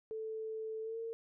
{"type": "tone with pitch glide", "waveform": "sine", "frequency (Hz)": [440, 455.3], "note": ["A4", "A#4"], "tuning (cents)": [0, -41], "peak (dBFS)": -38, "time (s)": [0.11, 1.13], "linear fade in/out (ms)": 0, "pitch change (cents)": 59, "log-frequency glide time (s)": [0.82, 0.98], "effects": []}